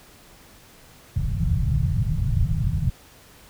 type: low-pass noise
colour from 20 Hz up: white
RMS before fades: -22 dBFS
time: 1.16-2.9 s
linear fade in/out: 5 ms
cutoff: 160 Hz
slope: 48 dB/octave
effects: pink hiss -50 dBFS RMS until 3.49 s